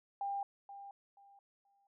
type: tone with echo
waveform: sine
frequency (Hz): 798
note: G5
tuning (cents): +31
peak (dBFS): -35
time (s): 0.21-0.43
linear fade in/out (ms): 2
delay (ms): 480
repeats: 3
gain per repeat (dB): -12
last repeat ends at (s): 1.87
effects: none